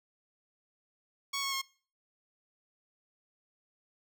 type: tone with pitch steps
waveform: 10% pulse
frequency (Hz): 1112 / 1098 / 1079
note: C#6 / C#6 / C#6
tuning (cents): +5 / -17 / -47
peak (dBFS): -24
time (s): 1.33-1.618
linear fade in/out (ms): 10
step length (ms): 96
effects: noise-tail reverb RT60 0.4 s tail -22 dB re dry